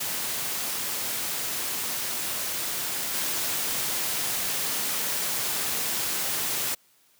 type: noise with level steps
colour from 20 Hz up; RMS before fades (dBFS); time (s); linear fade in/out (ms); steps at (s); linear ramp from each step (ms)
white; -30 / -28; 0-6.75; 10; 3.13; 20
effects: white hiss -62 dBFS RMS until 7.19 s + high-pass 100 Hz 12 dB/octave